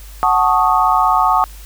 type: chord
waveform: sine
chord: D# half-diminished seventh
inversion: first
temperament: equal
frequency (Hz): 740 / 880 / 1108.7 / 1244.5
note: F#5 / A5 / C#6 / D#6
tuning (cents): 0 / 0 / 0 / 0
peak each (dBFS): -16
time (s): 0.23-1.44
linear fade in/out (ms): 0
effects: added 50 Hz sine -33 dBFS peak until 1.65 s + white hiss -42 dBFS RMS until 1.65 s